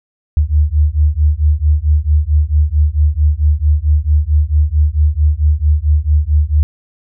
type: beating tone pair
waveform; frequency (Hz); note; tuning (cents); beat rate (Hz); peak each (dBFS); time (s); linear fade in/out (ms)
sine; 73.1 / 77.6; D2 / D#2; -7 / -4; 4.5; -12; 0.37-6.63; 0
effects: none